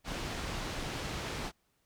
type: low-pass noise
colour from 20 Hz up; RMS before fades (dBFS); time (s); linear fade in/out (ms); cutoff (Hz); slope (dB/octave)
pink; -38; 0.04-1.52; 50; 5700; 12
effects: pink hiss -75 dBFS RMS until 1.85 s